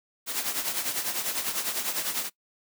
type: noise with tremolo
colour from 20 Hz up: white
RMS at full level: -27 dBFS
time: 0.26-2.3 s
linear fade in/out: 50 ms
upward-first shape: triangle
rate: 10 Hz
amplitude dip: 70%
effects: noise-tail reverb RT60 0.1 s tail -21 dB re dry + high-pass 200 Hz 12 dB/octave